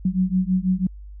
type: beating tone pair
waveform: sine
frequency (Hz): 182.5 / 188.6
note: F#3 / F#3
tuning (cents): -24 / +33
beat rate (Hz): 6.1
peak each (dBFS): -21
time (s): 0.05-0.87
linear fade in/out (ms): 5
effects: added 50 Hz sine -36 dBFS peak until 1.2 s